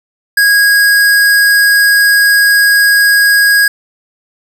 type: tone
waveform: square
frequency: 1646 Hz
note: G#6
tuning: 16 cents flat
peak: -6 dBFS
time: 0.37-3.68 s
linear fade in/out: 5 ms
effects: none